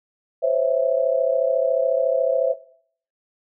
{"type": "tone cluster", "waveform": "sine", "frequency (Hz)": [514, 548, 657], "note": ["C5", "C#5", "E5"], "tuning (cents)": [-31, -20, -6], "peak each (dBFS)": -21, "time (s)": [0.42, 2.54], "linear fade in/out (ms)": 20, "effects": ["noise-tail reverb RT60 0.6 s tail -18 dB re dry"]}